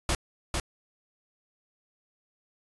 pink noise with echo, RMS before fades -26 dBFS, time 0.09-0.15 s, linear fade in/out 2 ms, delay 450 ms, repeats 1, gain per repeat -3 dB, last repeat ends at 0.6 s, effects resampled to 24000 Hz

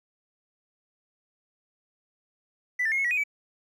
triangle tone with pitch steps, 1984 / 1784 / 2145 / 2188 / 1926 / 2490 / 2296 Hz, B6 / A6 / C7 / C#7 / B6 / D#7 / D7, +7 / +23 / +42 / -23 / -44 / +1 / -40 cents, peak -20 dBFS, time 2.79-3.238 s, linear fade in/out 10 ms, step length 64 ms, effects tanh soft clip ceiling -20 dBFS

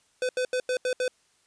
square tone bursts at uneven times, 505 Hz, B4, 39 cents sharp, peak -25 dBFS, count 6, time 0.22-0.29 / 0.37-0.45 / 0.53-0.6 / 0.69-0.77 / 0.85-0.93 / 1-1.08 s, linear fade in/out 2 ms, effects white hiss -66 dBFS RMS until 1.46 s + resampled to 22050 Hz

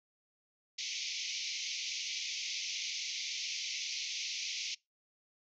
white band-pass noise, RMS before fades -39 dBFS, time 0.78-4.75 s, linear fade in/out 10 ms, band 2100 to 6400 Hz, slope 96 dB/octave, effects noise-tail reverb RT60 0.2 s tail -24 dB re dry

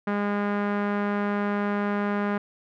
sawtooth tone with low-pass filter, 204.3 Hz, G#3, 28 cents flat, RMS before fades -26 dBFS, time 0.07-2.38 s, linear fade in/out 5 ms, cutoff 1600 Hz, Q 1.7, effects none

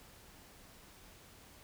silence, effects pink hiss -58 dBFS RMS until 1.63 s

